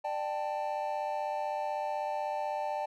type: chord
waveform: triangle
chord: D suspended fourth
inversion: none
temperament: equal with one note detuned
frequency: 596.9 / 784 / 880 Hz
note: D5 / G5 / A5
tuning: +28 / 0 / 0 cents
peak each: -34 dBFS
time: 0.04-2.86 s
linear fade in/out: 10 ms
effects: none